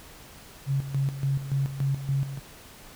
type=tone with tremolo; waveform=sine; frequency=137.2 Hz; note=C#3; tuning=17 cents flat; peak=-22 dBFS; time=0.66-2.4 s; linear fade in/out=50 ms; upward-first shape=square; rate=3.5 Hz; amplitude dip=70%; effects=pink hiss -48 dBFS RMS until 2.95 s